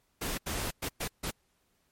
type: noise bursts at uneven times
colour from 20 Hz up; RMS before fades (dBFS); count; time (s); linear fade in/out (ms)
pink; -34; 5; 0.21-0.38 / 0.46-0.71 / 0.82-0.89 / 1-1.08 / 1.23-1.31; 10
effects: pink hiss -73 dBFS RMS until 1.91 s + MP3 64 kbps